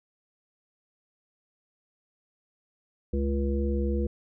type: harmonic tone with a mistuned harmonic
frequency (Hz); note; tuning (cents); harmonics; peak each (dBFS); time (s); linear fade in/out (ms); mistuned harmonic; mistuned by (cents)
69.1; C#2; -5; 1 / 3 / 5 / 7; -26 / -31 / -33 / -34; 3.13-4.07; 5; 3; +24
effects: none